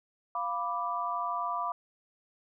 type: chord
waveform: sine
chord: B diminished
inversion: second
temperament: equal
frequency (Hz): 698.5 / 987.8 / 1174.7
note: F5 / B5 / D6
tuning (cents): 0 / 0 / 0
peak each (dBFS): -36 / -34 / -33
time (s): 0.35-1.72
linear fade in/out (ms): 2
effects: none